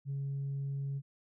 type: tone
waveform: sine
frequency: 138.59 Hz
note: C#3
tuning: in tune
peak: -32 dBFS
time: 0.05-1.02 s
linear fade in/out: 50 ms
effects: tanh soft clip ceiling -31 dBFS